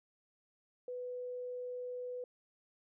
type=tone; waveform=sine; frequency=496.3 Hz; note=B4; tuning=8 cents sharp; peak=-39 dBFS; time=0.88-2.24 s; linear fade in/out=2 ms; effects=none